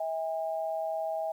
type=tone pair together; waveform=sine; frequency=646 / 809.2 Hz; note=E5 / G#5; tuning=-35 / -45 cents; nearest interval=major third; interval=390 cents; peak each=-31 / -35 dBFS; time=0-1.32 s; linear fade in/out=5 ms; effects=10-bit